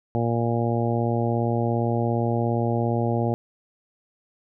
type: harmonic tone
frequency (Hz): 117.3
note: A#2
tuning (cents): +11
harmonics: 1 / 2 / 3 / 4 / 5 / 6 / 7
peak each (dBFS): -24 / -27 / -29 / -30 / -31 / -32 / -32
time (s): 0.15-3.34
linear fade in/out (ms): 0
effects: none